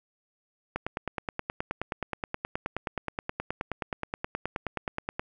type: click train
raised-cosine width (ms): 0.5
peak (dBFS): -15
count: 43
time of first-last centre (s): 0.76-5.195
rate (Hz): 9.47
effects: none